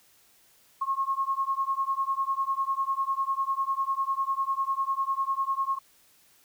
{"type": "beating tone pair", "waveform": "sine", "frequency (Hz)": [1079, 1089], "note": ["C#6", "C#6"], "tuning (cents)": [-47, -31], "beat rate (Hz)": 10, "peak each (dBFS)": [-28, -29], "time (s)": [0.81, 5.79], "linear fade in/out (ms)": 10, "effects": ["white hiss -61 dBFS RMS until 6.44 s"]}